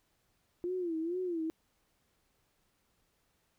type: tone with vibrato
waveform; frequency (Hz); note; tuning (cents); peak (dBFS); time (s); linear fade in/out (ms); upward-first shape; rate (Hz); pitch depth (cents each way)
sine; 343.5; F4; -29; -32; 0.64-1.5; 0; sine; 2.2; 130
effects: pink hiss -75 dBFS RMS until 3.58 s